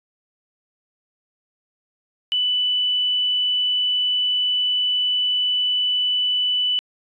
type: tone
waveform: triangle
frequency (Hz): 2983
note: F#7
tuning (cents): +13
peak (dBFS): -14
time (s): 2.32-6.79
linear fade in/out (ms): 0
effects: tanh soft clip ceiling -16 dBFS + resampled to 22050 Hz